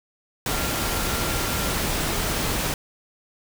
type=tone in noise; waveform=sine; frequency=1379 Hz; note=F6; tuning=22 cents flat; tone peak=-35 dBFS; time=0.49-1.73 s; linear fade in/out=2 ms; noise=pink; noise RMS=-25 dBFS; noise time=0.46-2.74 s; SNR=-13 dB; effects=none